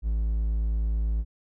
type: tone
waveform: triangle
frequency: 54.5 Hz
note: A1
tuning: 16 cents flat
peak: -21 dBFS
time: 0.02-1.25 s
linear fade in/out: 50 ms
effects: none